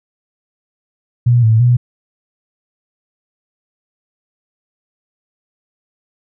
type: tone with pitch steps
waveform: sine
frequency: 120.9 / 111.3 / 122.3 Hz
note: B2 / A2 / B2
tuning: -36 / +20 / -16 cents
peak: -7 dBFS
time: 1.26-1.77 s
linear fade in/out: 10 ms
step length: 170 ms
effects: none